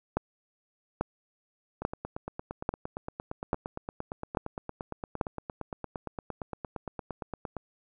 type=two click trains; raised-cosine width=1 ms; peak=-12 / -21 dBFS; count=7 / 51; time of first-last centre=0.17-5.212 / 1.82-7.567 s; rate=1.19 / 8.7 Hz; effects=none